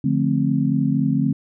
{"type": "chord", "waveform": "sine", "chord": "D minor seventh", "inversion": "none", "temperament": "just", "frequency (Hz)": [146.83, 176.2, 220.2, 264.3], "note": ["D3", "F3", "A3", "C4"], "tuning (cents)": [0, 16, 2, 18], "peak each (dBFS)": [-21, -25, -22, -21], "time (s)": [0.04, 1.33], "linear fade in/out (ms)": 5, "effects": []}